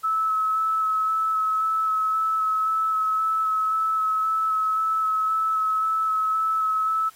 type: tone with vibrato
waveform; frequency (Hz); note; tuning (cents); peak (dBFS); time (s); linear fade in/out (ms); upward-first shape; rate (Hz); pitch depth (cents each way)
sine; 1298; E6; -27; -20; 0.03-7.1; 20; square; 1.9; 10
effects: white hiss -53 dBFS RMS until 7.15 s + AAC 48 kbps